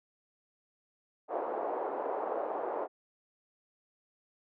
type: band-pass noise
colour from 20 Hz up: white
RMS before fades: -35 dBFS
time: 1.28-2.88 s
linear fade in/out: 50 ms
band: 390 to 840 Hz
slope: 24 dB/octave
effects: none